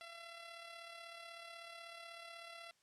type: tone with amplitude modulation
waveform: 10% pulse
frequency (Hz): 676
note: E5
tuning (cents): +43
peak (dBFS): -40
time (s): 0.01-2.71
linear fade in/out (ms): 0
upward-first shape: sine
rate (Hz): 36.2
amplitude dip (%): 45
effects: white hiss -75 dBFS RMS until 2.82 s + low-pass 8000 Hz 12 dB/octave